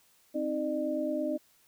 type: tone cluster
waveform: sine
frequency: 264.4 / 313.5 / 603 Hz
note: C4 / D#4 / D5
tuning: +18 / +13 / +46 cents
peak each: -34 / -33 / -32 dBFS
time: 0.34-1.38 s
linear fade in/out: 20 ms
effects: white hiss -65 dBFS RMS until 1.67 s